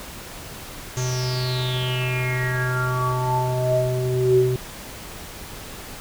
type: tone with low-pass filter sweep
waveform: square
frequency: 126.6 Hz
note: B2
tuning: 43 cents sharp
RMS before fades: -22 dBFS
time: 0.97-4.56 s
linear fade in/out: 0 ms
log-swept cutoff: 6600 to 320 Hz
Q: 10
effects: pink hiss -37 dBFS RMS until 6 s